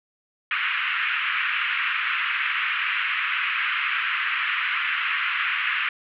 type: band-pass noise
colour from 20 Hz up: white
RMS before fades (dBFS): -25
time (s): 0.51-5.89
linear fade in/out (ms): 2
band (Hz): 1200 to 2800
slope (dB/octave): 48
effects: none